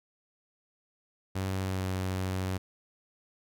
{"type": "tone with pitch glide", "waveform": "sawtooth", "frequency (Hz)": [95.2, 93.62], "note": ["F#2", "F#2"], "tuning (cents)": [50, 21], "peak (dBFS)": -26, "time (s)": [1.35, 2.58], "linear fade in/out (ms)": 10, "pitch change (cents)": -29, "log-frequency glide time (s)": [1.56, 1.89], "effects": []}